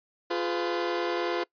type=chord; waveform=sawtooth; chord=F diminished; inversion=none; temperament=just; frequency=349.2 / 419.1 / 502.9 Hz; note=F4 / Ab4 / Cb5; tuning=0 / +16 / +31 cents; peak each=-25 / -31 / -28 dBFS; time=0.3-1.44 s; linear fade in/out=10 ms; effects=noise-tail reverb RT60 0.1 s tail -23 dB re dry + resampled to 11025 Hz